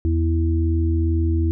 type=harmonic tone; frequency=82.41 Hz; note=E2; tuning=in tune; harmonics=1 / 3 / 4; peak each=-17 / -31 / -24 dBFS; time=0.05-1.51 s; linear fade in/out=0 ms; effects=none